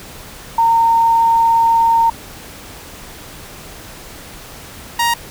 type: tone pair in turn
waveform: sine / sawtooth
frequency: 917 / 939 Hz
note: A#5 / A#5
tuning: -29 / +12 cents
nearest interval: unison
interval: 41 cents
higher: second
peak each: -9 dBFS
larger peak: neither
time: 0.58-2.1 / 4.99-5.14 s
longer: first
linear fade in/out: 5 ms
effects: pink hiss -35 dBFS RMS until 5.3 s